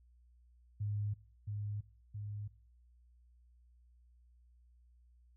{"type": "tone with echo", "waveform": "sine", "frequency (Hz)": 103.7, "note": "G#2", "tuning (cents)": -2, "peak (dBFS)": -34, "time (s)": [0.8, 1.14], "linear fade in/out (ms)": 10, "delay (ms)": 670, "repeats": 2, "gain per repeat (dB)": -3, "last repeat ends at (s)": 2.48, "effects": ["noise-tail reverb RT60 0.5 s tail -23 dB re dry", "added 60 Hz sine -62 dBFS peak until 5.36 s"]}